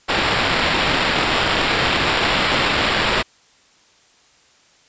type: noise with sample-and-hold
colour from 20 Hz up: violet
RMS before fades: -18 dBFS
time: 0.08-3.23 s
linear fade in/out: 20 ms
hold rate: 6300 Hz
effects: white hiss -54 dBFS RMS until 4.88 s + resampled to 16000 Hz